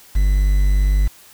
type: tone with quantisation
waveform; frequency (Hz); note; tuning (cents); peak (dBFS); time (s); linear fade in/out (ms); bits
triangle; 49; G1; 0; -10; 0.15-1.08; 10; 6
effects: white hiss -46 dBFS RMS until 1.33 s